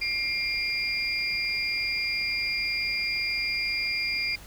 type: tone cluster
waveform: sine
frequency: 2115 / 2379 / 4841 Hz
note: C7 / D7 / D#8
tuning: +18 / +22 / -48 cents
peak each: -32 / -29 / -30 dBFS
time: 0.01-4.36 s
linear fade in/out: 10 ms
effects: added 50 Hz sine -49 dBFS peak until 4.46 s + pink hiss -48 dBFS RMS until 4.46 s